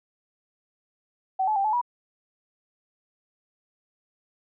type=tone with pitch steps; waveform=sine; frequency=760 / 859 / 788 / 860 / 969 Hz; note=F#5 / A5 / G5 / A5 / B5; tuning=+46 / -42 / +9 / -40 / -33 cents; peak=-21 dBFS; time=1.39-1.815 s; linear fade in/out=10 ms; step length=85 ms; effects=none